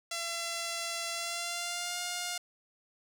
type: tone with pitch glide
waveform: 5% pulse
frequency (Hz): 677 to 709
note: E5 to F5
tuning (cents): +46 to +26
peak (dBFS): -22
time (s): 0.11-2.38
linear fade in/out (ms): 5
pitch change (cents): +80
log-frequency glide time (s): 1.13-1.99
effects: 10-bit